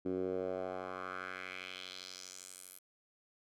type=tone with band-pass filter sweep; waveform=10% pulse; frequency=92.5 Hz; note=F#2; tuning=in tune; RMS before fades=-42 dBFS; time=0.05-2.79 s; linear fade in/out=10 ms; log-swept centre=310 to 12000 Hz; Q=2.5; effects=none